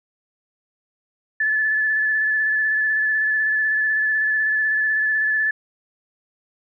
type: tone with vibrato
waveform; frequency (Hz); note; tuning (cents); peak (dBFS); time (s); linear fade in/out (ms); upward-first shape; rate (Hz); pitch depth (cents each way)
sine; 1735; A6; -25; -17; 1.4-5.51; 5; square; 16; 17
effects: none